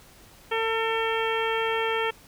harmonic tone with a mistuned harmonic, 449.6 Hz, A4, 37 cents sharp, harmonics 1 / 2 / 3 / 4 / 5 / 6 / 7, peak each -27 / -30 / -32 / -33 / -34 / -35 / -35 dBFS, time 0.51-2.11 s, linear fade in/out 10 ms, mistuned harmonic 7, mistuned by +29 cents, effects pink hiss -52 dBFS RMS until 2.27 s

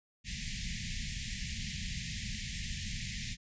pink band-stop noise, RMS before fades -38 dBFS, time 0.24-3.37 s, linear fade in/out 50 ms, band 230 to 1800 Hz, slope 96 dB/octave, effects resampled to 16000 Hz

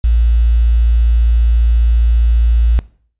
sine tone with quantisation, 57.4 Hz, A#1, 26 cents flat, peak -8 dBFS, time 0.04-2.79 s, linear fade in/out 0 ms, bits 6, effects noise-tail reverb RT60 0.5 s tail -20 dB re dry + resampled to 8000 Hz

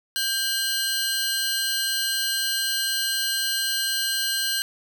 sawtooth tone cluster, 1583 / 2921 / 4163 Hz, G6 / F#7 / C8, +17 / -23 / -10 cents, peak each -24 / -27 / -23 dBFS, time 0.16-4.62 s, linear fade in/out 0 ms, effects none

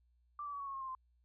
sine tone with pitch steps, 1174.7 / 1154.5 / 1134.7 / 1115.2 / 1096 / 1077.2 / 1058.7 / 1040.5 Hz, D6 / D6 / C#6 / C#6 / C#6 / C#6 / C6 / C6, 0 / -30 / +40 / +10 / -20 / -50 / +20 / -10 cents, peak -40 dBFS, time 0.39-0.95 s, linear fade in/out 2 ms, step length 70 ms, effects added 60 Hz sine -69 dBFS peak until 1.24 s

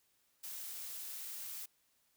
blue noise, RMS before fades -45 dBFS, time 0.43-1.66 s, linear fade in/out 10 ms, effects white hiss -75 dBFS RMS until 2.16 s

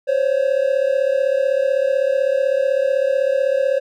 triangle tone pair together, 523.3 / 559.2 Hz, C5 / C#5, 0 / +15 cents, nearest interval minor second, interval 115 cents, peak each -16 dBFS, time 0.07-3.8 s, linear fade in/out 20 ms, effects none

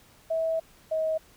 sine tone pair in turn, 649 / 634.9 Hz, E5 / D#5, -27 / +35 cents, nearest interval unison, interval 38 cents, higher first, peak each -24 dBFS, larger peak neither, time 0.3-0.6 / 0.91-1.18 s, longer first, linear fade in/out 10 ms, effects pink hiss -57 dBFS RMS until 1.36 s

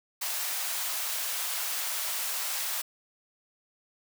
white high-pass noise, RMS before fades -32 dBFS, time 0.21-2.82 s, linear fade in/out 10 ms, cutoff 610 Hz, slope 24 dB/octave, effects none

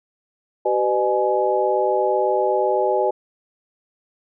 sine tone cluster, 382.2 / 500 / 608 / 841 Hz, G4 / B4 / D#5 / G#5, -44 / +21 / -40 / +22 cents, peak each -22 dBFS, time 0.65-3.11 s, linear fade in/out 10 ms, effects none

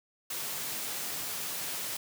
white high-pass noise, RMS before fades -36 dBFS, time 0.3-1.97 s, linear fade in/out 5 ms, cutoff 100 Hz, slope 96 dB/octave, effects none

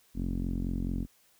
sawtooth tone with low-pass filter, 44.57 Hz, F1, 36 cents sharp, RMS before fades -32 dBFS, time 0.14-1.07 s, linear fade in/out 50 ms, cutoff 250 Hz, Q 4, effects white hiss -65 dBFS RMS until 1.39 s

